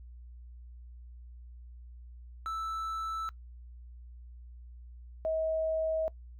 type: tone pair in turn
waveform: triangle / sine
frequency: 1318.5 / 638.6 Hz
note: E6 / D#5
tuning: 0 / +45 cents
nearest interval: octave + minor second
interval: 1255 cents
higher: first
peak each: -31 / -28 dBFS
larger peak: second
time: 2.46-3.29 / 5.25-6.08 s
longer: neither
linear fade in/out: 0 ms
effects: noise-tail reverb RT60 0.1 s tail -21 dB re dry + added 60 Hz sine -46 dBFS peak until 6.39 s